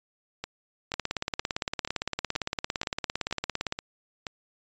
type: two click trains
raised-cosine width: 0.2 ms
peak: -11 / -16 dBFS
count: 50 / 9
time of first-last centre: 0.94-3.724 / 0.44-4.268 s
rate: 17.6 / 2.09 Hz
effects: resampled to 16000 Hz